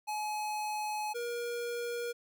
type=tone pair in turn; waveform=square; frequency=848 / 475.9 Hz; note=G#5 / A#4; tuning=+36 / +36 cents; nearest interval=minor seventh; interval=1000 cents; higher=first; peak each=-34 / -35 dBFS; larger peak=first; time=0.07-1.14 / 1.14-2.13 s; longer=first; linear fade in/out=20 ms; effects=none